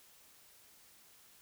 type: silence
effects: white hiss -62 dBFS RMS until 1.41 s